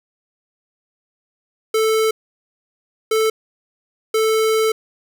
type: tone bursts at uneven times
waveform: square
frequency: 440 Hz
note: A4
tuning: in tune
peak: -15 dBFS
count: 3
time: 1.74-2.11 / 3.11-3.3 / 4.14-4.72 s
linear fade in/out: 5 ms
effects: none